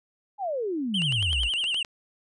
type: exponential sweep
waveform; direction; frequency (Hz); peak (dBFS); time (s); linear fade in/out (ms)
sine; down; 851 to 49; -26; 0.38-1.5; 50
type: tone with vibrato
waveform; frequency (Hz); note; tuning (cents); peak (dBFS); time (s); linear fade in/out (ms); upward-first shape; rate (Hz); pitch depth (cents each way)
triangle; 2960; F#7; 0; -23; 0.94-1.83; 5; triangle; 11; 160
type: click train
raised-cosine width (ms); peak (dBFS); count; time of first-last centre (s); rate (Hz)
0.2; -21; 9; 1.02-1.848; 9.66
effects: resampled to 24000 Hz